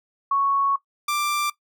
sine / sawtooth tone pair in turn, 1108.7 / 1180.2 Hz, C#6 / D6, 0 / +8 cents, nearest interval minor second, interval 108 cents, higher second, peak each -18 dBFS, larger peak neither, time 0.31-0.76 / 1.08-1.5 s, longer first, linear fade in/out 5 ms, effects noise-tail reverb RT60 0.1 s tail -17 dB re dry

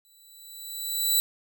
10% pulse tone with exponential growth, 3966 Hz, B7, 7 cents sharp, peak -11 dBFS, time 0.05-1.2 s, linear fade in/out 0 ms, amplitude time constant 250 ms, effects none

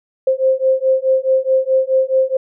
sine beating tone pair, 523.3 / 528 Hz, C5 / C5, 0 / +16 cents, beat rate 4.7 Hz, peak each -15 dBFS, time 0.27-2.37 s, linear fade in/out 5 ms, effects none

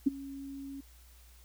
sine tone with ADSR envelope, 275.3 Hz, C#4, 12 cents flat, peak -19 dBFS, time 0.06-0.81 s, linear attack 12 ms, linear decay 18 ms, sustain -21 dB, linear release 9 ms, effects added 60 Hz sine -55 dBFS peak until 1.44 s + white hiss -62 dBFS RMS until 1.44 s

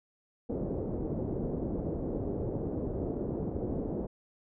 white low-pass noise, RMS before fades -34 dBFS, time 0.49-4.07 s, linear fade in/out 10 ms, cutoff 470 Hz, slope 24 dB/octave, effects none

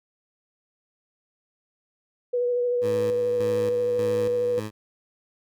sine tone with vibrato, 488.2 Hz, B4, 20 cents flat, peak -21 dBFS, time 2.33-4.6 s, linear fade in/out 10 ms, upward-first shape triangle, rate 13 Hz, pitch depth 22 cents each way
15% pulse tone with tremolo, 107.4 Hz, A2, 41 cents flat, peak -24 dBFS, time 2.81-4.71 s, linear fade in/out 50 ms, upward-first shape square, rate 1.7 Hz, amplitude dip 60%
effects none

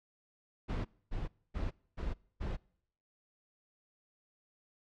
brown noise bursts, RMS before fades -36 dBFS, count 5, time 0.68-2.57 s, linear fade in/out 20 ms, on 170 ms, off 260 ms, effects noise-tail reverb RT60 0.7 s tail -26 dB re dry + low-pass 4000 Hz 12 dB/octave

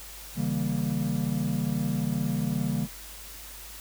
triangle chord, C# diminished seventh, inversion none, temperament equal with one note detuned, 138.59 / 161.14 / 196 / 233.1 Hz, C#3 / E3 / G3 / Bb3, 0 / -39 / 0 / 0 cents, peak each -29 dBFS, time 0.35-2.88 s, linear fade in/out 50 ms, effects added 50 Hz sine -47 dBFS peak until 3.8 s + white hiss -44 dBFS RMS until 3.8 s

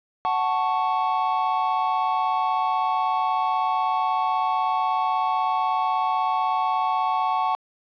triangle chord, F# minor, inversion none, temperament equal with one note detuned, 743.8 / 880 / 1108.7 Hz, F#5 / A5 / C#6, +9 / 0 / 0 cents, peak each -23 dBFS, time 0.25-7.55 s, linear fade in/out 0 ms, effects resampled to 11025 Hz + 9-bit

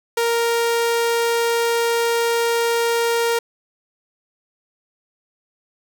sawtooth tone, 466.2 Hz, A#4, in tune, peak -13 dBFS, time 0.17-3.39 s, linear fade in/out 5 ms, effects none

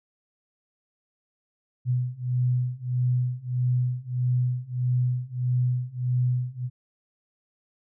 sine beating tone pair, 124 / 125.6 Hz, B2 / B2, +7 / +30 cents, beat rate 1.6 Hz, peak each -26 / -25 dBFS, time 1.85-6.7 s, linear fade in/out 50 ms, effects none

